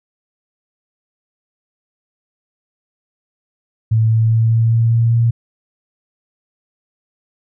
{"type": "tone with pitch steps", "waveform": "sine", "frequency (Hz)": [111.4, 112.24, 113.09, 113.94, 114.8, 115.66, 116.53], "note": ["A2", "A2", "A2", "A#2", "A#2", "A#2", "A#2"], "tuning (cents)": [22, 35, 48, -39, -26, -13, 0], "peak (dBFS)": -10, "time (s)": [3.91, 5.31], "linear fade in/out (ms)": 10, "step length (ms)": 200, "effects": []}